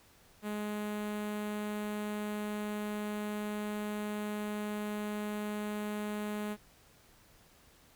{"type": "tone with notch filter", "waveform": "sawtooth", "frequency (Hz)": 209.5, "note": "G#3", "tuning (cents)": 15, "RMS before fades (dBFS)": -37, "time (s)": [0.42, 6.57], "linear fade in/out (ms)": 50, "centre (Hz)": 5200, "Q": 1.2, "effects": ["pink hiss -62 dBFS RMS until 7.95 s"]}